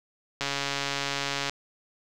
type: click train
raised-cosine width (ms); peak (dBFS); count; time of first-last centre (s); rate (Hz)
0.2; -11; 153; 0.41-1.496; 140
effects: none